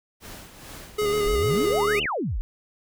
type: noise with tremolo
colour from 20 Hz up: pink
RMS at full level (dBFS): -40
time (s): 0.2-1.85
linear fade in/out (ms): 50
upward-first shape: sine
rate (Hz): 2.3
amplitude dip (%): 60
type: tone with vibrato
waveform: square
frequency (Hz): 415.3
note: G#4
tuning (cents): 0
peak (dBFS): -22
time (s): 0.98-2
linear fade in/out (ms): 10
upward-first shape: square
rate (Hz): 6.7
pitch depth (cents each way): 25
type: click train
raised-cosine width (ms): 2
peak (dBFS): -23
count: 79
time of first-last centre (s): 1.02-2.056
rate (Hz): 75.3
type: exponential two-way sweep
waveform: sine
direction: up then down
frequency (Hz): 32.7 to 3107 to 32.7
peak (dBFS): -24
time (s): 1.26-2.41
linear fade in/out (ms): 0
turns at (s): 2.02
effects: none